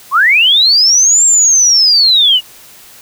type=linear two-way sweep; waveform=sine; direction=up then down; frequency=1003 to 7500 to 2828 Hz; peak=-5 dBFS; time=0.11-2.41 s; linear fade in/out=50 ms; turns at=1.25 s; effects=white hiss -38 dBFS RMS until 3.01 s